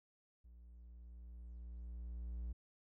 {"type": "tone with level ramp", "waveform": "triangle", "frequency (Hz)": 59.1, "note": "A#1", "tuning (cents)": 24, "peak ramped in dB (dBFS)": [-55, -38], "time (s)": [0.44, 2.53], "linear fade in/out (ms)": 10, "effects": []}